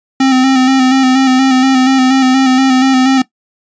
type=tone with vibrato; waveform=square; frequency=261.6 Hz; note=C4; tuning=in tune; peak=-7 dBFS; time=0.2-3.22 s; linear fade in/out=5 ms; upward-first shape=square; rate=4.2 Hz; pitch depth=30 cents each way; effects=noise-tail reverb RT60 0.1 s tail -18 dB re dry + resampled to 16000 Hz